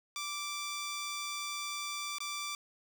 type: tone with dropouts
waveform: 10% pulse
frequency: 1171 Hz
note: D6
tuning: 5 cents flat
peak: -28 dBFS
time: 0.16-2.55 s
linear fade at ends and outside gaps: 1 ms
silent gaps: 2.184-2.204 s
effects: none